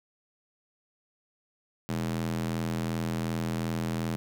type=tone with high-pass filter; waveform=square; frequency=41.36 Hz; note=E1; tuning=7 cents sharp; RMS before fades=-31 dBFS; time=1.89-4.16 s; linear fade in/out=0 ms; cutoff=160 Hz; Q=2.2; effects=none